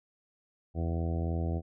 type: harmonic tone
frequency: 83.2 Hz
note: E2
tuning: 17 cents sharp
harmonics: 1 / 2 / 3 / 4 / 5 / 6 / 7 / 8 / 9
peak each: -30 / -36 / -41 / -40 / -45 / -45 / -48 / -45 / -47 dBFS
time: 0.74-1.62 s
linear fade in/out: 50 ms
effects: none